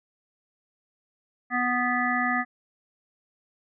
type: harmonic tone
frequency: 246.9 Hz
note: B3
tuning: in tune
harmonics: 1 / 3 / 5 / 7 / 8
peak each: -29 / -29 / -29 / -29 / -29 dBFS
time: 1.5-2.45 s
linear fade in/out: 50 ms
effects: none